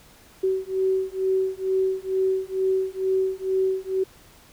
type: beating tone pair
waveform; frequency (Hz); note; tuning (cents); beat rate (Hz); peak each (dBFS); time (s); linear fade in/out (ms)
sine; 378.4 / 380.6; F#4 / F#4; +39 / +49; 2.2; -24; 0.43-4.04; 10
effects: pink hiss -52 dBFS RMS until 4.52 s